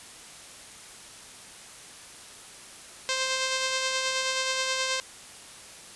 5% pulse tone with tremolo, 523.3 Hz, C5, in tune, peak -13 dBFS, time 3.09-5 s, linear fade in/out 0 ms, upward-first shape sine, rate 9.4 Hz, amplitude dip 30%, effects white hiss -46 dBFS RMS until 5.95 s + resampled to 24000 Hz

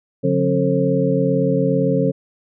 sine tone cluster, 142.5 / 180.3 / 269.7 / 445.7 / 533 Hz, C#3 / F#3 / C#4 / A4 / C5, +48 / -45 / -47 / +22 / +32 cents, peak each -21 dBFS, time 0.23-2.12 s, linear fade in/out 20 ms, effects none

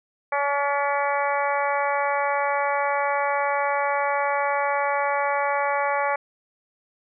harmonic tone with a mistuned harmonic, 283.7 Hz, C#4, 40 cents sharp, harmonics 2 / 3 / 4 / 5 / 6 / 7 / 8, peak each -26 / -25 / -28 / -32 / -33 / -32 / -33 dBFS, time 0.32-6.16 s, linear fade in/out 5 ms, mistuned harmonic 6, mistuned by +19 cents, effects none

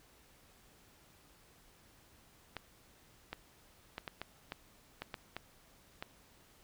clicks, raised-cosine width 0.3 ms, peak -24 dBFS, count 10, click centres 2.567 / 3.33 / 3.981 / 4.078 / 4.216 / 4.521 / 5.02 / 5.142 / 5.366 / 6.025 s, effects pink hiss -64 dBFS RMS until 6.63 s

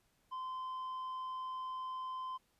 sine tone with tanh clipping, 1032 Hz, C6, 24 cents flat, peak -40 dBFS, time 0.31-2.38 s, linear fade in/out 20 ms, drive 4 dB, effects pink hiss -75 dBFS RMS until 2.59 s + resampled to 32000 Hz

